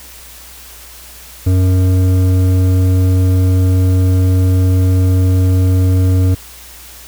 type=tone with hard clipping; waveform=sine; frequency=92.5 Hz; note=F#2; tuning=in tune; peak=-10 dBFS; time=1.46-6.35 s; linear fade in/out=10 ms; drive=10 dB; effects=added 60 Hz sine -40 dBFS peak until 7.07 s + white hiss -36 dBFS RMS until 7.07 s

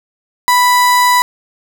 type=tone; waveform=35% pulse; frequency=987.8 Hz; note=B5; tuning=in tune; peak=-6 dBFS; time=0.48-1.22 s; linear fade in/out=0 ms; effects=none

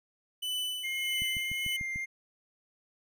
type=tone with tremolo; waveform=45% pulse; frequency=2995 Hz; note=F#7; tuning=20 cents sharp; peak=-30 dBFS; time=0.42-1.77 s; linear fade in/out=10 ms; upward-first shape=sine; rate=1.6 Hz; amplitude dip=55%
type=tone with vibrato; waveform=triangle; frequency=2119 Hz; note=C7; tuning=21 cents sharp; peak=-31 dBFS; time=0.83-2.06 s; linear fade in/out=20 ms; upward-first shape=triangle; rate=1.6 Hz; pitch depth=19 cents each way
type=click train; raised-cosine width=5 ms; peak=-30 dBFS; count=6; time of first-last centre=1.22-1.96 s; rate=6.76 Hz
effects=none

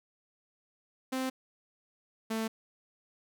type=tone pair in turn; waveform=sawtooth; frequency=260.5 / 222.4 Hz; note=C4 / A3; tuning=-7 / +19 cents; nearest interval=minor third; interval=274 cents; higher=first; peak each=-27 dBFS; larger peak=neither; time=1.12-1.3 / 2.3-2.48 s; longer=neither; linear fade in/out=10 ms; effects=none

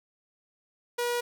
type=tone; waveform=sawtooth; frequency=481.7 Hz; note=B4; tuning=43 cents flat; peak=-23 dBFS; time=0.98-1.21 s; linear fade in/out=10 ms; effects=none

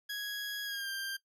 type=tone with pitch glide; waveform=20% pulse; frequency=1661.2 to 1585.3 Hz; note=G#6 to G6; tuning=0 to +19 cents; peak=-31 dBFS; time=0.09-1.17 s; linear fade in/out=10 ms; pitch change=-81 cents; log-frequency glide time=0.64-0.89 s; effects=noise-tail reverb RT60 0.1 s tail -18 dB re dry

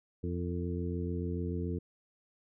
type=harmonic tone with a mistuned harmonic; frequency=86.9 Hz; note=F2; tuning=8 cents flat; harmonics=1 / 2 / 3 / 4 / 5; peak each=-35 / -38 / -40 / -41 / -42 dBFS; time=0.23-1.79 s; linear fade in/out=10 ms; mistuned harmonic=5; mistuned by=+36 cents; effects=none

